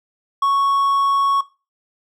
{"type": "tone", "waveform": "triangle", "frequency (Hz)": 1108.7, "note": "C#6", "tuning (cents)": 0, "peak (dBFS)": -12, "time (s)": [0.42, 1.41], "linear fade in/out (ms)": 5, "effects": ["noise-tail reverb RT60 0.3 s tail -18 dB re dry"]}